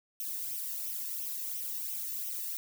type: noise with flanger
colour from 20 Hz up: violet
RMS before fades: -37 dBFS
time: 0.2-2.57 s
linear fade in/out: 0 ms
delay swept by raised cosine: 0.33 to 1.12 ms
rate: 2.9 Hz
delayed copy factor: +0.65
effects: none